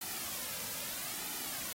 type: noise with flanger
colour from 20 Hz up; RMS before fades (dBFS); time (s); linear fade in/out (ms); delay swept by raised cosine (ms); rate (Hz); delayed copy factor
white; -40; 0.01-1.73; 5; 1.8 to 2.79; 0.77; -0.55
effects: AAC 48 kbps